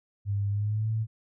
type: tone with pitch glide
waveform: sine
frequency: 100.8 to 110.56 Hz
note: G2 to A2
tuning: +49 to +9 cents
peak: -25 dBFS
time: 0.25-1.07 s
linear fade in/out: 50 ms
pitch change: +160 cents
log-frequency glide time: 0.49-0.9 s
effects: none